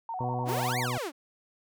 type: tone with vibrato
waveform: sine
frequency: 824 Hz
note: G#5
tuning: 14 cents flat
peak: -32 dBFS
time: 0.09-0.86 s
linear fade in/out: 2 ms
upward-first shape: square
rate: 10 Hz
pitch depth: 180 cents each way
type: harmonic tone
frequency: 123.47 Hz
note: B2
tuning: in tune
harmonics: 1 / 2 / 3 / 4 / 5 / 6 / 8 / 9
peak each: -32 / -38 / -42 / -39 / -44 / -45 / -46 / -47 dBFS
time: 0.2-0.98 s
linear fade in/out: 5 ms
type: exponential two-way sweep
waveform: sawtooth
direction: up then down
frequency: 255.6 to 2369 to 256 Hz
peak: -28 dBFS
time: 0.45-1.12 s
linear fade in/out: 50 ms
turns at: 0.79 s
type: noise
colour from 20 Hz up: white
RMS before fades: -42 dBFS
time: 0.48-0.73 s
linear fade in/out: 10 ms
effects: none